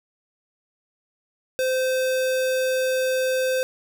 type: tone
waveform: square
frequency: 517 Hz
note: C5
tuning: 21 cents flat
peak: -21 dBFS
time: 1.59-3.63 s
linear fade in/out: 0 ms
effects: none